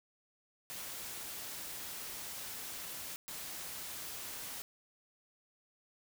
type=noise bursts at uneven times; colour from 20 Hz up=white; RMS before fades=-44 dBFS; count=2; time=0.7-3.16 / 3.28-4.62 s; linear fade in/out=0 ms; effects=none